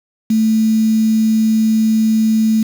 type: tone with quantisation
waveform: sine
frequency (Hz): 220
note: A3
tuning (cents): 0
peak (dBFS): -10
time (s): 0.3-2.63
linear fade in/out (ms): 5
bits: 5
effects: none